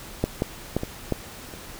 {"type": "clicks", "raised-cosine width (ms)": 2, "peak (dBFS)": [-7, -8, -9, -14, -9, -26], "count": 6, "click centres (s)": [0.24, 0.421, 0.766, 0.834, 1.123, 1.538], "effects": ["pink hiss -41 dBFS RMS until 1.79 s"]}